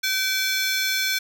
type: ring-modulated tone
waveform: 20% pulse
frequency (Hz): 1924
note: B6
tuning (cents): -46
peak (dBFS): -13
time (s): 0.03-1.19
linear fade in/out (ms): 10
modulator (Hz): 386
effects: none